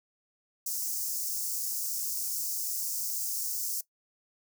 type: high-pass noise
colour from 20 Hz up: white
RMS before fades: -33 dBFS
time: 0.66-3.81 s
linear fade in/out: 5 ms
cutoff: 5100 Hz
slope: 48 dB/octave
effects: noise-tail reverb RT60 0.1 s tail -18 dB re dry